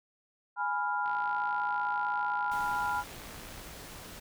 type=chord; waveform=sine; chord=F diminished; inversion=first; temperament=equal; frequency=830.6 / 987.8 / 1396.9 Hz; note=Ab5 / Cb6 / F6; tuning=0 / 0 / 0 cents; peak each=-33 dBFS; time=0.56-3.04 s; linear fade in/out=50 ms
type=click train; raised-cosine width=0.3 ms; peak=-33 dBFS; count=142; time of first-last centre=1.06-3.596 s; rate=55.6 Hz
type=noise; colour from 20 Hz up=pink; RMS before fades=-46 dBFS; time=2.51-4.2 s; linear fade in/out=10 ms
effects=none